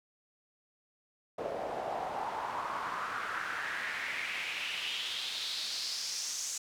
pink noise with band-pass filter sweep, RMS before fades -37 dBFS, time 1.38-6.58 s, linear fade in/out 5 ms, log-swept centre 560 to 6700 Hz, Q 3.6, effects none

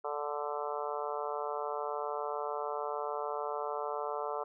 harmonic tone, 146.83 Hz, D3, in tune, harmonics 3 / 4 / 5 / 6 / 7 / 8 / 9, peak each -39 / -40 / -41 / -42 / -42 / -43 / -44 dBFS, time 0.04-4.44 s, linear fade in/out 10 ms, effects none

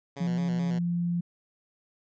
10% pulse tone with vibrato, 130.81 Hz, C3, in tune, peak -29 dBFS, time 0.16-0.79 s, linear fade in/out 10 ms, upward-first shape square, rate 4.6 Hz, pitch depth 110 cents each way
sine tone with pitch glide, 174.1 to 173.1 Hz, F3 to F3, -5 to -15 cents, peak -25 dBFS, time 0.2-1.21 s, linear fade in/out 10 ms, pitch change -10 cents, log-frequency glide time 0.49-0.64 s
effects resampled to 16000 Hz

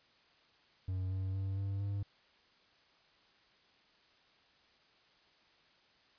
triangle tone with pitch steps, 93.3 / 94.93 / 96.59 / 98.28 / 100 Hz, F#2 / F#2 / G2 / G2 / G2, +15 / +45 / -25 / +5 / +35 cents, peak -32 dBFS, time 0.88-2.03 s, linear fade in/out 5 ms, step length 230 ms, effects white hiss -67 dBFS RMS until 6.18 s + resampled to 11025 Hz

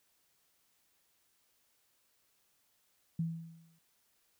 sine tone with exponential decay, 164.81 Hz, E3, in tune, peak -29 dBFS, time 3.19-3.79 s, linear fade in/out 5 ms, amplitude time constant 130 ms, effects white hiss -74 dBFS RMS until 4.39 s

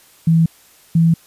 sine tone pair in turn, 164 / 165.33 Hz, E3 / E3, -9 / +5 cents, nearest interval unison, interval 14 cents, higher second, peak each -9 dBFS, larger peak neither, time 0.27-0.46 / 0.95-1.14 s, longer neither, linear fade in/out 5 ms, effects white hiss -49 dBFS RMS until 1.26 s + resampled to 32000 Hz

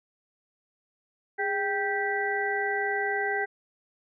harmonic tone with a mistuned harmonic, 392 Hz, G4, in tune, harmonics 1 / 2 / 4 / 5, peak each -31 / -31 / -31 / -31 dBFS, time 1.38-3.46 s, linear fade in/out 20 ms, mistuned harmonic 1, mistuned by +78 cents, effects none

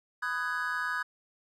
triangle chord, G# minor seventh, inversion first, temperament just, 996.7 / 1245.9 / 1495.1 / 1661.2 Hz, B5 / D#6 / F#6 / G#6, +16 / +2 / +18 / 0 cents, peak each -37 / -34 / -33 / -32 dBFS, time 0.22-1.03 s, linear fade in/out 10 ms, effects none

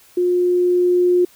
sine tone with level ramp, 357 Hz, F4, 38 cents sharp, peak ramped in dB -14 to -11 dBFS, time 0.17-1.25 s, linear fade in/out 5 ms, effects white hiss -50 dBFS RMS until 1.35 s

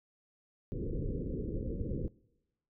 pink low-pass noise, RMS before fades -36 dBFS, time 0.72-2.08 s, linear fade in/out 0 ms, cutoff 520 Hz, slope 96 dB/octave, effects noise-tail reverb RT60 1.0 s tail -24 dB re dry

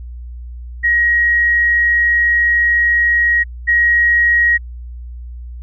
sine tone pair in turn, 1893 / 1893 Hz, A#6 / A#6, +26 / +26 cents, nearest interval unison, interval 0 cents, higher neither, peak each -10 / -9 dBFS, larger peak second, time 0.83-3.44 / 3.67-4.58 s, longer first, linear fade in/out 20 ms, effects added 60 Hz sine -27 dBFS peak until 5.62 s

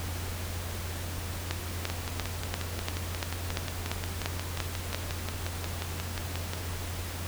two click trains, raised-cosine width 0.2 ms, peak -12 / -16 dBFS, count 11 / 27, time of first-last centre 1.51-4.946 / 1.9-6.535 s, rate 2.91 / 5.61 Hz, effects added 87 Hz sine -35 dBFS peak until 7.27 s + pink hiss -39 dBFS RMS until 7.27 s

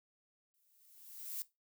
violet noise with exponential growth, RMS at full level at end -39 dBFS, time 0.54-1.42 s, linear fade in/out 0 ms, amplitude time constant 190 ms, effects noise-tail reverb RT60 0.2 s tail -17 dB re dry

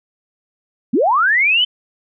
sine linear sweep, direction up, 190 to 3100 Hz, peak -11 dBFS, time 0.93-1.65 s, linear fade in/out 10 ms, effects none

